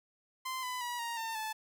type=tone with pitch steps; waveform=sawtooth; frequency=1037 / 1001.7 / 967.6 / 934.6 / 902.8 / 872 Hz; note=C6 / B5 / B5 / A#5 / A5 / A5; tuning=-16 / +24 / -36 / +4 / +44 / -16 cents; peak=-32 dBFS; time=0.45-1.53 s; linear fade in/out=10 ms; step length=180 ms; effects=none